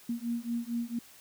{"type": "beating tone pair", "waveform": "sine", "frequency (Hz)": [233.1, 237.5], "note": ["A#3", "A#3"], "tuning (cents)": [0, 33], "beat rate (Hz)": 4.4, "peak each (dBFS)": [-34, -34], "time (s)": [0.09, 0.99], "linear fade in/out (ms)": 5, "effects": ["white hiss -55 dBFS RMS until 1.2 s"]}